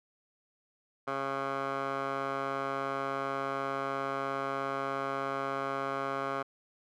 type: tone with band-pass filter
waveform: 15% pulse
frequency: 136.7 Hz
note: C#3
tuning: 24 cents flat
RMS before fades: -34 dBFS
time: 1.07-6.43 s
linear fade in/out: 10 ms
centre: 1000 Hz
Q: 2.8
effects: none